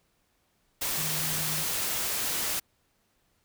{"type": "tone in noise", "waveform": "sine", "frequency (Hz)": 155.56, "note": "D#3", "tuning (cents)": 0, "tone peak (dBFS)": -37, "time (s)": [0.97, 1.64], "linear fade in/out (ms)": 10, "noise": "white", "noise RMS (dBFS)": -30, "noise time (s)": [0.81, 2.6], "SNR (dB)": -10, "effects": ["pink hiss -71 dBFS RMS until 3.44 s"]}